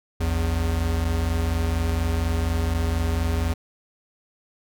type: tone pair together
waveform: square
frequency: 58.41 / 82.6 Hz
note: A#1 / E2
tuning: +4 / +4 cents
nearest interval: tritone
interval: 600 cents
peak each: -27 / -23 dBFS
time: 0.2-3.54 s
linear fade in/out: 10 ms
effects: none